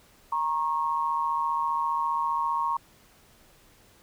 sine tone pair together, 937 / 1092 Hz, A#5 / C#6, +9 / -26 cents, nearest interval minor third, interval 265 cents, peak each -27 dBFS, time 0.32-2.77 s, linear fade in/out 5 ms, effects pink hiss -58 dBFS RMS until 4.02 s

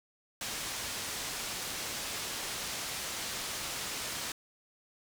white low-pass noise, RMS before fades -38 dBFS, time 0.41-4.32 s, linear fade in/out 2 ms, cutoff 7800 Hz, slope 12 dB/octave, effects none

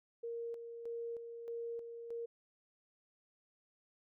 sine tone with tremolo, 466.2 Hz, A#4, in tune, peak -39 dBFS, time 0.23-2.26 s, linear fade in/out 10 ms, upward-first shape square, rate 1.6 Hz, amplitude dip 50%, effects none

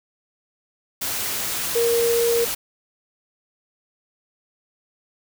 sine tone in noise, 467.8 Hz, A#4, 6 cents sharp, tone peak -17 dBFS, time 1.75-2.45 s, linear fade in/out 10 ms, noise white, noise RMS -26 dBFS, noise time 1.01-2.55 s, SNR +6 dB, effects none

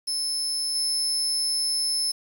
30% pulse tone with level steps, 5250 Hz, E8, 8 cents flat, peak -21 / -19 dBFS, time 0.07-2.12 s, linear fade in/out 10 ms, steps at 0.75 s, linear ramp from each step 5 ms, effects 8-bit

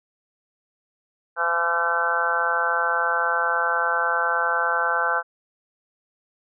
harmonic tone with a mistuned harmonic, 169.9 Hz, F3, 47 cents flat, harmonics 3 / 4 / 5 / 6 / 7 / 8 / 9, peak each -30 / -30 / -28 / -30 / -30 / -25 / -24 dBFS, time 1.36-5.23 s, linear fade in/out 50 ms, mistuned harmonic 7, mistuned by -24 cents, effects none

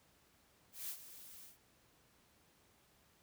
blue noise with ADSR envelope, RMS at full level -42 dBFS, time 0.72-1.58 s, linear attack 170 ms, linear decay 73 ms, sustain -13 dB, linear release 140 ms, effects pink hiss -70 dBFS RMS until 3.22 s + high-pass 60 Hz 12 dB/octave

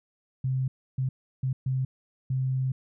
sine tone bursts at uneven times, 130.81 Hz, C3, in tune, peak -24 dBFS, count 5, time 0.44-0.68 / 0.98-1.09 / 1.43-1.53 / 1.66-1.85 / 2.3-2.72 s, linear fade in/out 5 ms, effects none

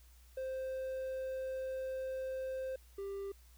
triangle tone pair in turn, 523.3 / 395.6 Hz, C5 / G4, 0 / +16 cents, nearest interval perfect fourth, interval 484 cents, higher first, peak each -35 / -37 dBFS, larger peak first, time 0.37-2.76 / 2.98-3.32 s, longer first, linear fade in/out 5 ms, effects added 60 Hz sine -58 dBFS peak until 3.57 s + white hiss -67 dBFS RMS until 3.57 s

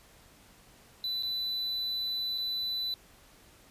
triangle tone with dropouts, 3990 Hz, B7, 17 cents sharp, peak -29 dBFS, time 1.04-2.94 s, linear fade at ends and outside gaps 1 ms, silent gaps 1.225-1.232 / 2.378-2.382 s, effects pink hiss -58 dBFS RMS until 3.7 s + resampled to 32000 Hz

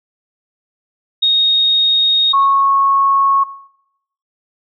sine tone pair in turn, 3729 / 1099.7 Hz, A#7 / C#6, 0 / -14 cents, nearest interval octave + major sixth, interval 2114 cents, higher first, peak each -9 dBFS, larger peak neither, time 1.22-2.33 / 2.33-3.44 s, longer neither, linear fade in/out 10 ms, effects noise-tail reverb RT60 0.8 s tail -19 dB re dry

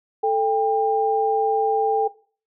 sine tone pair together, 440 / 797.5 Hz, A4 / G5, 0 / +30 cents, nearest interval minor seventh, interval 1030 cents, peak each -20 dBFS, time 0.23-2.08 s, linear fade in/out 10 ms, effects noise-tail reverb RT60 0.4 s tail -19 dB re dry

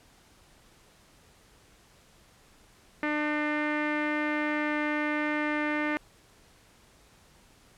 sawtooth tone with low-pass filter, 299.9 Hz, D4, 36 cents sharp, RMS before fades -29 dBFS, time 3.03-5.97 s, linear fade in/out 0 ms, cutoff 2000 Hz, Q 4.1, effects pink hiss -59 dBFS RMS until 7.77 s + low-pass 11000 Hz 12 dB/octave

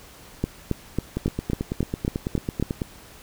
two click trains, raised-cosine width 3 ms, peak -12 / -9 dBFS, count 16 / 9, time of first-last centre 1.17-2.818 / 0.44-2.626 s, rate 9.1 / 3.66 Hz, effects pink hiss -47 dBFS RMS until 3.22 s

